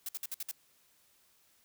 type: noise bursts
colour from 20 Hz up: blue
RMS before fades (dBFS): -38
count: 6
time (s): 0.06-0.513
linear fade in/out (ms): 2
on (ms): 28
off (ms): 57
effects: white hiss -68 dBFS RMS until 1.64 s